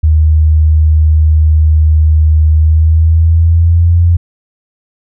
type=tone with pitch glide; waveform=sine; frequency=77.78 to 85.81 Hz; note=D#2 to F2; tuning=0 to -30 cents; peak=-4 dBFS; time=0.03-4.17 s; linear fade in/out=10 ms; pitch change=+170 cents; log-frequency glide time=2.55-3.98 s; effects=none